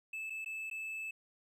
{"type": "tone with dropouts", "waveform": "triangle", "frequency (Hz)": 2620, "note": "E7", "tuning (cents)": -11, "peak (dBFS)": -37, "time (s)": [0.13, 1.11], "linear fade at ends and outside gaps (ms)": 5, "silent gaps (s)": [[0.299, 0.303], [0.447, 0.459], [0.7, 0.711]], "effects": []}